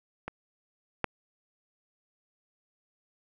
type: clicks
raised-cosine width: 0.5 ms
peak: -20 / -11 dBFS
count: 2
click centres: 0.28 / 1.043 s
effects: none